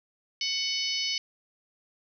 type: harmonic tone with a mistuned harmonic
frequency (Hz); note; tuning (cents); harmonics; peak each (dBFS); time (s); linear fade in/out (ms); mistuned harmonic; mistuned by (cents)
740; F#5; 0; 3 / 4 / 5 / 6 / 7 / 8; -35 / -32 / -40 / -33 / -33 / -39; 0.41-1.18; 2; 4; +17
effects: none